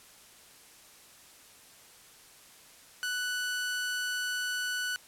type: tone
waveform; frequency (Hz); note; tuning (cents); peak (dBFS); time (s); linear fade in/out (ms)
sawtooth; 1485; F#6; +6; -27; 3.03-4.96; 0
effects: white hiss -55 dBFS RMS until 5.07 s + low-pass 12000 Hz 12 dB/octave